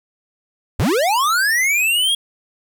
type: linear sweep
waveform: square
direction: up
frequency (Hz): 55 to 3322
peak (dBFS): -15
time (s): 0.79-2.15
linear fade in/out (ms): 5
effects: 9-bit